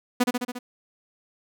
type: tone with echo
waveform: sawtooth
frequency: 246.9 Hz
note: B3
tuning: in tune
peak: -13 dBFS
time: 0.2-0.24 s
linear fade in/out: 10 ms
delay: 70 ms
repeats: 5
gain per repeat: -3 dB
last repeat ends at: 0.59 s
effects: none